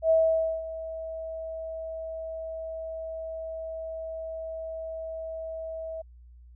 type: tone with ADSR envelope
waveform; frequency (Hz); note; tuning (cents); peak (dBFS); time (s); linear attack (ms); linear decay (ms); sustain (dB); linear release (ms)
sine; 647; E5; -32; -17; 0.02-6.02; 82; 520; -16; 9
effects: added 60 Hz sine -48 dBFS peak until 6.55 s